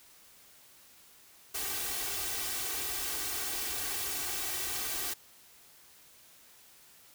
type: noise with comb filter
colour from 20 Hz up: white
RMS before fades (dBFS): -35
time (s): 1.54-5.14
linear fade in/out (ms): 10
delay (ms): 2.6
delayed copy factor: +0.8
effects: white hiss -58 dBFS RMS until 7.14 s